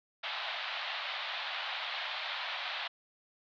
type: band-pass noise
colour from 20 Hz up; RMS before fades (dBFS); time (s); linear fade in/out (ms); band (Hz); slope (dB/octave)
white; -38; 0.23-2.88; 10; 620 to 4000; 48
effects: none